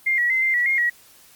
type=tone with pitch steps; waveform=sine; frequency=2110 / 1925 / 2065 / 2090 / 1938 / 2135 / 1915 Hz; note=C7 / B6 / C7 / C7 / B6 / C7 / A#6; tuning=+14 / -45 / -23 / -2 / -33 / +34 / +46 cents; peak=-17 dBFS; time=0.06-0.9 s; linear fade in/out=10 ms; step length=120 ms; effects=white hiss -51 dBFS RMS until 1.35 s + Opus 32 kbps